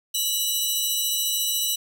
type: tone pair together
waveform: 15% pulse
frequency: 2947 / 3934 Hz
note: F#7 / B7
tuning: -8 / -7 cents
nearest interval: perfect fourth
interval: 501 cents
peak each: -18 dBFS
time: 0.14-1.76 s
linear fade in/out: 10 ms
effects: none